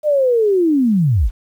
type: linear sweep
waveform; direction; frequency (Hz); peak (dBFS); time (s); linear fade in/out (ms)
sine; down; 617 to 33.29; -11; 0.03-1.31; 50
effects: 8-bit